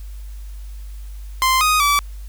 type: tone with pitch steps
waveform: sawtooth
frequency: 1043 / 1246 / 1153 Hz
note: C6 / D#6 / D6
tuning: -6 / +2 / -32 cents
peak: -10 dBFS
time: 1.42-1.99 s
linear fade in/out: 0 ms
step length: 190 ms
effects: added 50 Hz sine -30 dBFS peak until 2.28 s + white hiss -51 dBFS RMS until 2.28 s